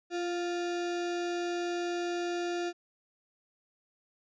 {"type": "tone with sample-and-hold", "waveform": "sine", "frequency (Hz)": 347.3, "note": "F4", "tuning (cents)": -10, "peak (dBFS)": -30, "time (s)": [0.1, 2.73], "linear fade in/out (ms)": 50, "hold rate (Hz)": 1050, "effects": ["resampled to 16000 Hz"]}